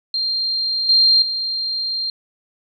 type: tone with level steps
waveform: sine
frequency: 4186 Hz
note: C8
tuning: in tune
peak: -18 / -10 / -20 dBFS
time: 0.14-2.1 s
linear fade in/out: 2 ms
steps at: 0.89 / 1.22 s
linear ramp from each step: 2 ms
effects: none